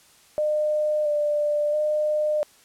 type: tone with vibrato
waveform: sine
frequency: 599 Hz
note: D5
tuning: 34 cents sharp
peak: -20 dBFS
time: 0.38-2.43 s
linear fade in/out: 0 ms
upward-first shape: square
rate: 0.74 Hz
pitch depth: 19 cents each way
effects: white hiss -55 dBFS RMS until 2.64 s + low-pass 11000 Hz 12 dB/octave